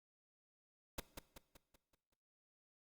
pink noise with echo, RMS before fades -41 dBFS, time 0.98-1 s, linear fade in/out 5 ms, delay 190 ms, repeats 6, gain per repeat -6 dB, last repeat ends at 2.14 s, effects noise-tail reverb RT60 1.0 s tail -18 dB re dry + Opus 48 kbps

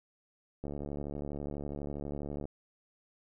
click train, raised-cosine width 2 ms, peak -26 dBFS, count 132, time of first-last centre 0.64-2.454 s, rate 72.2 Hz, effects none

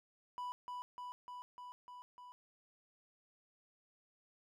triangle tone with echo, 987.8 Hz, B5, in tune, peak -38 dBFS, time 0.38-0.52 s, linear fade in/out 0 ms, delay 300 ms, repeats 6, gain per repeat -2 dB, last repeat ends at 2.32 s, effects none

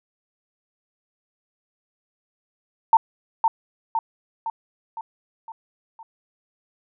sine tone with echo, 903 Hz, A5, 45 cents sharp, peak -9 dBFS, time 2.93-2.97 s, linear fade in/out 2 ms, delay 510 ms, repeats 6, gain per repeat -5 dB, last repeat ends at 6.03 s, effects none

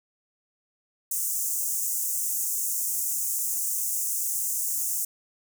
pink high-pass noise, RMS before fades -28 dBFS, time 1.11-5.05 s, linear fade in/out 5 ms, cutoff 6500 Hz, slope 48 dB/octave, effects none

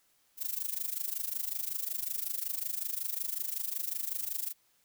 violet noise with amplitude modulation, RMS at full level -32 dBFS, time 0.37-4.54 s, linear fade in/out 50 ms, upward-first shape sine, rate 25.4 Hz, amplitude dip 85%, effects white hiss -70 dBFS RMS until 4.84 s

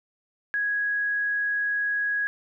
sine tone, 1661.2 Hz, G#6, in tune, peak -23 dBFS, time 0.54-2.27 s, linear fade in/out 0 ms, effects none

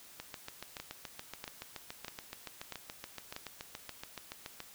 two click trains, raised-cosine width 0.2 ms, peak -23 / -24 dBFS, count 5 / 32, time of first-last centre 0.8-3.364 / 0.2-4.603 s, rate 1.56 / 7.04 Hz, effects white hiss -55 dBFS RMS until 4.74 s

